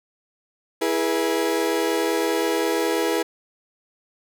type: chord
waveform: 35% pulse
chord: E major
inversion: none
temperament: equal with one note detuned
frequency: 329.6 / 415.3 / 484.8 Hz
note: E4 / G#4 / B4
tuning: 0 / 0 / -32 cents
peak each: -23 dBFS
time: 0.81-3.23 s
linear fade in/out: 10 ms
effects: none